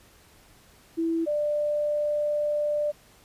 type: tone pair in turn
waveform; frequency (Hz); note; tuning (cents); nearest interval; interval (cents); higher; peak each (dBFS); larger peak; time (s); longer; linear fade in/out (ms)
sine; 329.6 / 593.1; E4 / D5; 0 / +17; minor seventh; 1017; second; -23; neither; 0.97-1.26 / 1.26-2.92; second; 20
effects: pink hiss -56 dBFS RMS until 3.24 s + resampled to 32000 Hz